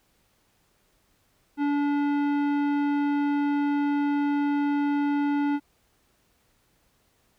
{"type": "tone with tanh clipping", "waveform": "sine", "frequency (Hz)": 287.9, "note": "D4", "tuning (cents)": -34, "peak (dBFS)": -24, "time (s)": [1.57, 5.6], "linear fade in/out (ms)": 50, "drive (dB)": 15, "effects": ["pink hiss -67 dBFS RMS until 7.38 s"]}